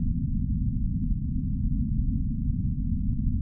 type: low-pass noise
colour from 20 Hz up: pink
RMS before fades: -26 dBFS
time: 0-3.41 s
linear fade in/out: 2 ms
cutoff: 260 Hz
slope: 96 dB/octave
effects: none